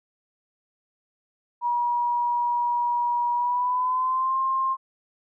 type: tone with pitch glide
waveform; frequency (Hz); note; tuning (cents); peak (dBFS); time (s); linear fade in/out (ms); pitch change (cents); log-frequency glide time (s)
sine; 960 to 1059.1; B5 to C6; -49 to +21; -21; 1.61-4.77; 50; +170; 3.33-4.37
effects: none